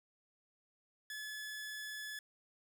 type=tone; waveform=sawtooth; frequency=1715 Hz; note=A6; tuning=45 cents flat; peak=-39 dBFS; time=1.1-2.19 s; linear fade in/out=2 ms; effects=none